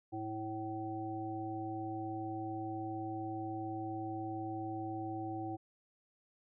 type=harmonic tone with a mistuned harmonic; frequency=109.3 Hz; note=A2; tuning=11 cents flat; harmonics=1 / 3 / 5 / 7; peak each=-45 / -40 / -52 / -42 dBFS; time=0.12-5.57 s; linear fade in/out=20 ms; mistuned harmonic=1; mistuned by=-23 cents; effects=none